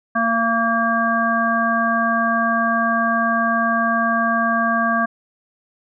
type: harmonic tone with a mistuned harmonic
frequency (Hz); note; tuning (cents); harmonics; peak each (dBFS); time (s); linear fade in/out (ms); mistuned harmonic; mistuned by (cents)
230; A#3; -23; 1 / 3 / 5 / 7; -22 / -22 / -20 / -21; 0.15-5.06; 10; 3; -19
effects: none